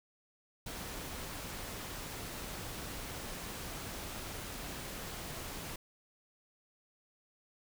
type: noise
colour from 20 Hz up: pink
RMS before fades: -43 dBFS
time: 0.66-5.76 s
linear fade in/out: 5 ms
effects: none